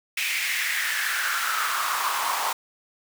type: noise with high-pass filter sweep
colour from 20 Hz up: pink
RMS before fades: -26 dBFS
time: 0.17-2.53 s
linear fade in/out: 5 ms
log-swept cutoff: 2400 to 890 Hz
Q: 4.8
effects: none